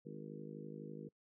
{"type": "harmonic tone with a mistuned harmonic", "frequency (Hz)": 52, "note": "G#1", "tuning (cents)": 3, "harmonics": [3, 4, 5, 6, 7, 8, 9], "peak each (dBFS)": [-51, -52, -55, -55, -55, -57, -54], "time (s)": [0.05, 1.09], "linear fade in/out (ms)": 10, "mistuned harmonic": 9, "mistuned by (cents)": 16, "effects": ["noise-tail reverb RT60 0.1 s tail -25 dB re dry"]}